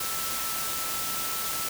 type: tone in noise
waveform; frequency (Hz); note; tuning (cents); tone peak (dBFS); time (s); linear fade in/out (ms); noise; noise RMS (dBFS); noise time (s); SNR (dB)
sine; 1323; E6; +6; -37; 0-1.69; 5; white; -31; 0-1.69; -9
effects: none